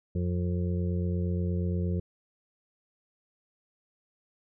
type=harmonic tone; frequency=88.5 Hz; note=F2; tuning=23 cents sharp; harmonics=1 / 2 / 4 / 5 / 6; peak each=-28 / -31 / -39 / -40 / -45 dBFS; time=0.15-2 s; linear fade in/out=5 ms; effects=none